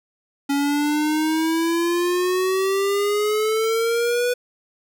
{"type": "exponential sweep", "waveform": "square", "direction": "up", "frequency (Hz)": [279.1, 493.9], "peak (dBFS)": -19, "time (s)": [0.49, 4.34], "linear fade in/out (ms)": 10, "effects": []}